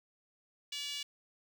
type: tone with high-pass filter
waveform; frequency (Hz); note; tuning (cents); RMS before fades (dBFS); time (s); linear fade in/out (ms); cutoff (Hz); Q
5% pulse; 574; D5; -40; -40; 0.72-1.03; 5; 2900; 3
effects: none